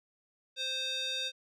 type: tone with band-pass filter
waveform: square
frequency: 523.3 Hz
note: C5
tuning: in tune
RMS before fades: -35 dBFS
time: 0.56-1.32 s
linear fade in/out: 50 ms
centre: 3800 Hz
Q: 4.2
effects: none